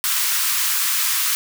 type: high-pass noise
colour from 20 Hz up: white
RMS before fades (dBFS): -20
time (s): 0.04-1.35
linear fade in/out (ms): 0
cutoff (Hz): 1000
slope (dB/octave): 48
effects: none